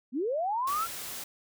sine linear sweep, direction up, 221.9 to 1400 Hz, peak -27 dBFS, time 0.12-0.88 s, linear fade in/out 50 ms
white noise, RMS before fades -39 dBFS, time 0.67-1.24 s, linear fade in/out 5 ms
effects none

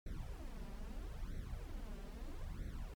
brown noise with flanger, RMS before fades -45 dBFS, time 0.06-2.94 s, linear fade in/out 5 ms, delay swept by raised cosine 0.5 to 5.1 ms, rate 0.77 Hz, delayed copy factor +1, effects MP3 96 kbps

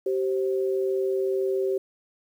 sine tone pair together, 385.8 / 527.8 Hz, G4 / C5, -28 / +15 cents, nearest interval perfect fourth, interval 543 cents, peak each -23 / -30 dBFS, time 0.06-1.78 s, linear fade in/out 5 ms, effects 9-bit

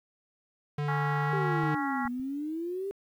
square tone with pitch glide, 146.83 to 150.44 Hz, D3 to D3, 0 to +42 cents, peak -29 dBFS, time 0.78-1.75 s, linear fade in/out 5 ms, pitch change +42 cents, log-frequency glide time 1.25-1.34 s
harmonic tone, 276.6 Hz, C#4, 4 cents flat, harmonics 3 / 4 / 5 / 6 / 7, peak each -33 / -37 / -36 / -43 / -38 dBFS, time 0.88-2.08 s, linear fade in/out 5 ms
sine exponential two-way sweep, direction down then up, 403.7 to 239.5 to 403.7 Hz, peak -31 dBFS, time 1.33-2.91 s, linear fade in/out 0 ms, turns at 2.08 s
clicks, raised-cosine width 5 ms, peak -40 / -35 / -40 dBFS, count 3, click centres 1.636 / 2.054 / 2.198 s
effects low-pass 3000 Hz 12 dB/octave + 10-bit

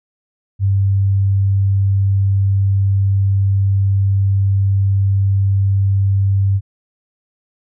sine tone, 98.1 Hz, G2, 2 cents sharp, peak -11 dBFS, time 0.59-6.61 s, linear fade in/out 50 ms, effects none

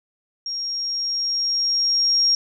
sine tone with level ramp, 5580 Hz, F8, 2 cents flat, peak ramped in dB -25 to -14 dBFS, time 0.46-2.35 s, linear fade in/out 2 ms, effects none

